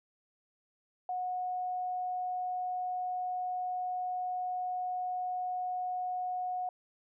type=tone; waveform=sine; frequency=730 Hz; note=F#5; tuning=24 cents flat; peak=-32 dBFS; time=1.09-6.69 s; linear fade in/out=2 ms; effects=none